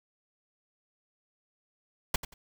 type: noise with echo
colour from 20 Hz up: pink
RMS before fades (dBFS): -25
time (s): 2.14-2.16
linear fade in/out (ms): 5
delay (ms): 90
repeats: 2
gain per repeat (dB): -13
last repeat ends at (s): 2.34
effects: none